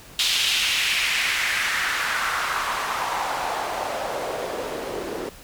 white noise with band-pass filter sweep, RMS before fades -25 dBFS, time 0.19-5.29 s, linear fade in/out 2 ms, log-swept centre 3500 to 360 Hz, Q 2.3, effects pink hiss -45 dBFS RMS until 5.43 s

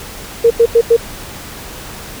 sine tone bursts, 464.2 Hz, A#4, 7 cents flat, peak -4 dBFS, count 4, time 0.44-0.967 s, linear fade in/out 10 ms, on 65 ms, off 89 ms, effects pink hiss -30 dBFS RMS until 2.2 s

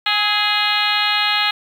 harmonic tone with a mistuned harmonic, 415.5 Hz, G#4, 1 cent sharp, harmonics 2 / 3 / 4 / 5 / 6 / 7 / 8 / 9 / 10, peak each -24 / -24 / -24 / -24 / -24 / -24 / -24 / -24 / -24 dBFS, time 0.06-1.51 s, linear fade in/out 5 ms, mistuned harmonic 3, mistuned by +37 cents, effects 7-bit

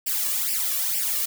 blue noise with flanger, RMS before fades -25 dBFS, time 0.06-1.26 s, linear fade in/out 10 ms, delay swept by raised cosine 0.38 to 1.78 ms, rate 2.2 Hz, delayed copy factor +1, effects none

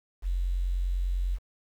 sine tone with quantisation, 45.03 Hz, F#1, 46 cents flat, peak -25 dBFS, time 0.22-1.39 s, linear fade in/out 50 ms, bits 9, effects none

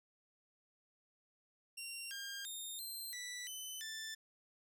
15% pulse tone with pitch steps, 2757 / 1607 / 3670 / 4143 / 1969 / 3027 / 1767 Hz, F7 / G6 / A#7 / C8 / B6 / F#7 / A6, -23 / +43 / -28 / -18 / -6 / +39 / +7 cents, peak -37 dBFS, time 1.77-4.15 s, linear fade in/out 10 ms, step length 340 ms, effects none

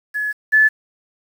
sine tone pair in turn, 1701 / 1733.7 Hz, G#6 / A6, +41 / -26 cents, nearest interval unison, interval 33 cents, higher second, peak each -19 / -9 dBFS, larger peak second, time 0.14-0.33 / 0.52-0.69 s, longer first, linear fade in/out 20 ms, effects 7-bit

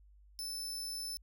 sawtooth tone, 5274 Hz, E8, in tune, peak -36 dBFS, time 0.39-1.17 s, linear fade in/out 0 ms, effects added 50 Hz sine -58 dBFS peak until 1.22 s

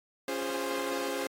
sawtooth chord, Db major seventh, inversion none, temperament equal with one note detuned, 277.2 / 349.2 / 409.6 / 523.3 Hz, Db4 / F4 / Ab4 / C5, 0 / 0 / -24 / 0 cents, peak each -34 / -35 / -33 / -31 dBFS, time 0.28-1.27 s, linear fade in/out 2 ms, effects AAC 48 kbps

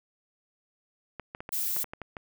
clicks, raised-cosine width 0.5 ms, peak -23 dBFS, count 9, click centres 1.197 / 1.349 / 1.405 / 1.491 / 1.765 / 1.843 / 1.935 / 2.017 / 2.168 s
violet noise, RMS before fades -30 dBFS, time 1.52-1.84 s, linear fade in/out 10 ms
effects none

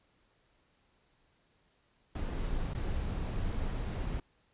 brown noise with dropouts, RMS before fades -34 dBFS, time 2.15-4.2 s, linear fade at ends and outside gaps 5 ms, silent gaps 2.736-2.747 s, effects pink hiss -71 dBFS RMS until 4.53 s + resampled to 8000 Hz

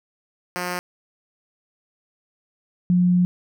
5% pulse / sine tone pair in turn, 178.7 / 178.7 Hz, F3 / F3, +40 / +40 cents, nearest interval unison, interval 0 cents, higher neither, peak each -14 dBFS, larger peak neither, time 0.56-0.79 / 2.9-3.25 s, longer second, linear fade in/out 0 ms, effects none

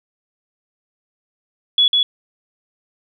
sine tone with echo, 3390 Hz, G#7, 35 cents sharp, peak -10 dBFS, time 1.78-1.88 s, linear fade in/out 2 ms, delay 150 ms, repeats 1, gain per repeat -2 dB, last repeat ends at 2.03 s, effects none

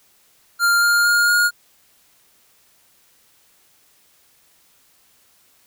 square tone with pitch steps, 1396.9 / 1407.4 / 1418 / 1428.7 Hz, F6 / F6 / F6 / F6, 0 / +13 / +26 / +39 cents, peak -14 dBFS, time 0.59-1.51 s, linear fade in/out 50 ms, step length 230 ms, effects white hiss -57 dBFS RMS until 5.66 s

